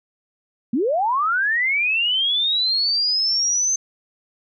sine linear sweep, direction up, 210.3 to 6272 Hz, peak -17 dBFS, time 0.73-3.76 s, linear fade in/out 5 ms, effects none

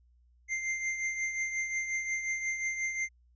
square tone with tremolo, 2093 Hz, C7, in tune, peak -29 dBFS, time 0.48-3.09 s, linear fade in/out 50 ms, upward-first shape triangle, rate 5.6 Hz, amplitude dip 60%, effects added 60 Hz sine -61 dBFS peak until 3.35 s + resampled to 16000 Hz

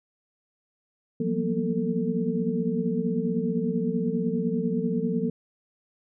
sine tone cluster, 172.1 / 187.7 / 231.1 / 241.2 / 446.5 Hz, F3 / F#3 / A#3 / B3 / A4, -25 / +25 / -15 / -41 / +25 cents, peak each -30 dBFS, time 1.2-5.3 s, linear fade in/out 5 ms, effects none

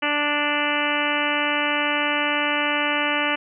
harmonic tone, 293.7 Hz, D4, in tune, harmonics 1 / 2 / 3 / 4 / 5 / 6 / 7 / 8 / 9 / 10, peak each -29 / -29 / -29 / -29 / -29 / -29 / -29 / -29 / -29 / -29 dBFS, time 0.02-3.36 s, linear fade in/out 10 ms, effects none

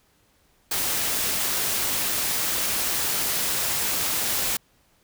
white noise, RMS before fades -25 dBFS, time 0.71-4.57 s, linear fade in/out 5 ms, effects pink hiss -63 dBFS RMS until 5.03 s

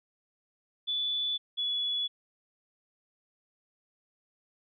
sine tone pair in turn, 3466 / 3406 Hz, A7 / G#7, -27 / +43 cents, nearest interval unison, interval 30 cents, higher first, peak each -28 / -28 dBFS, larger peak neither, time 0.87-1.38 / 1.57-2.08 s, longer neither, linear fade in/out 20 ms, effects none

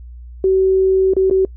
sine tone with dropouts, 380 Hz, F#4, 46 cents sharp, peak -10 dBFS, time 0.44-1.45 s, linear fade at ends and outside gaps 2 ms, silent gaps 1.136-1.166 / 1.299-1.31 s, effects noise-tail reverb RT60 0.1 s tail -24 dB re dry + added 60 Hz sine -32 dBFS peak until 1.56 s

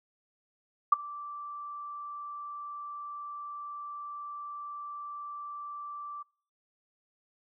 sine tone with ADSR envelope, 1169 Hz, D6, 8 cents flat, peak -14 dBFS, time 0.92-6.23 s, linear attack 7 ms, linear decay 16 ms, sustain -24 dB, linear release 11 ms, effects noise-tail reverb RT60 0.5 s tail -25 dB re dry

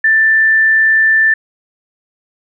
sine tone, 1771 Hz, A6, 11 cents sharp, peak -7 dBFS, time 0.04-1.34 s, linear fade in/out 5 ms, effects none

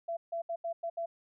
sine tone bursts at uneven times, 673 Hz, E5, 36 cents sharp, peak -32 dBFS, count 6, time 0.08-0.17 / 0.32-0.42 / 0.49-0.56 / 0.64-0.73 / 0.83-0.9 / 0.97-1.06 s, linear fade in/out 10 ms, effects none

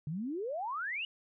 sine exponential sweep, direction up, 140.8 to 2960 Hz, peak -34 dBFS, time 0.07-1.05 s, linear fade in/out 2 ms, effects none

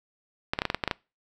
clicks, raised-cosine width 0.3 ms, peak -9 dBFS, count 9, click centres 0.535 / 0.589 / 0.619 / 0.653 / 0.701 / 0.746 / 0.838 / 0.877 / 0.912 s, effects noise-tail reverb RT60 0.3 s tail -24 dB re dry

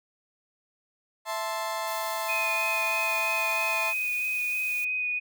35% pulse chord, A minor, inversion second, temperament equal, 659.3 / 880 / 1046.5 Hz, E5 / A5 / C6, 0 / 0 / 0 cents, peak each -32 dBFS, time 1.25-3.94 s, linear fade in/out 50 ms
blue noise, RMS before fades -41 dBFS, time 1.87-4.85 s, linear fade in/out 10 ms
sine tone with vibrato, 2489 Hz, D#7, in tune, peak -26 dBFS, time 2.28-5.2 s, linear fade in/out 20 ms, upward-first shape sine, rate 3.1 Hz, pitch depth 14 cents each way
effects none

